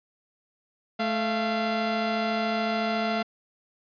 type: tone pair together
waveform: sawtooth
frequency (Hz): 217.7 / 687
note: A3 / F5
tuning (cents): -18 / -29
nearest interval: octave + minor sixth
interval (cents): 1989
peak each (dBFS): -24 / -23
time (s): 0.99-3.23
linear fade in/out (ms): 10
effects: resampled to 11025 Hz